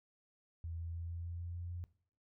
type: tone with pitch steps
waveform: sine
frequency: 83.1 / 83.73 / 84.36 / 84.99 / 85.63 / 86.28 / 86.93 / 87.58 Hz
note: E2 / E2 / E2 / F2 / F2 / F2 / F2 / F2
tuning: +15 / +28 / +41 / -47 / -34 / -20 / -7 / +5 cents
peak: -40 dBFS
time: 0.64-1.84 s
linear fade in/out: 0 ms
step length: 150 ms
effects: noise-tail reverb RT60 0.5 s tail -18 dB re dry